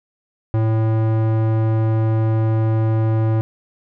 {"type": "tone with low-pass filter", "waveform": "square", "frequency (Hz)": 110.9, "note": "A2", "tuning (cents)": 14, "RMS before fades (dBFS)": -17, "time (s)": [0.54, 3.41], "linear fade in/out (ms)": 0, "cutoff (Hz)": 1000, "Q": 0.58, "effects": []}